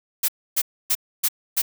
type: noise bursts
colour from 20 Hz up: blue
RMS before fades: -20 dBFS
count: 5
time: 0.23-1.62 s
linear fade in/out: 10 ms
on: 54 ms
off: 280 ms
effects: none